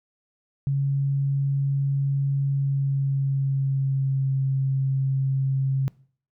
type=tone with pitch glide; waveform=sine; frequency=138.59 to 134.64 Hz; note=C#3 to C3; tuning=0 to +50 cents; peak=-20 dBFS; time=0.67-5.88 s; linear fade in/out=0 ms; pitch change=-50 cents; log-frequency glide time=2.49-4.36 s; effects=noise-tail reverb RT60 0.5 s tail -22 dB re dry